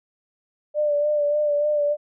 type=tone with vibrato; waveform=sine; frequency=591 Hz; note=D5; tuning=11 cents sharp; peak=-18 dBFS; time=0.74-1.97 s; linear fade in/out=50 ms; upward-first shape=sine; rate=3.4 Hz; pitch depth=31 cents each way; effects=none